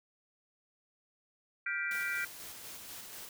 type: chord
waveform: sine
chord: G dominant seventh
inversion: third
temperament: just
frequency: 1411.2 / 1568 / 1960 / 2352 Hz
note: F6 / G6 / B6 / D7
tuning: +18 / 0 / -14 / +2 cents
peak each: -38 dBFS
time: 1.66-2.25 s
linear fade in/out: 5 ms
type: noise with tremolo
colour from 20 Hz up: white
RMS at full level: -46 dBFS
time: 1.91-3.29 s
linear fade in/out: 2 ms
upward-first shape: square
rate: 4.1 Hz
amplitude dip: 25%
effects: none